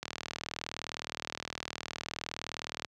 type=click train; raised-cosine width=0.2 ms; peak=-18 dBFS; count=112; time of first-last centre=0.03-2.847 s; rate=39.4 Hz; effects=high-pass 80 Hz 12 dB/octave